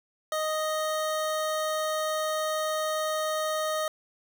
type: tone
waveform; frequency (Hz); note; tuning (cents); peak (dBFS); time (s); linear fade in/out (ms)
25% pulse; 622.3; D#5; 0; -23; 0.32-3.88; 2
effects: none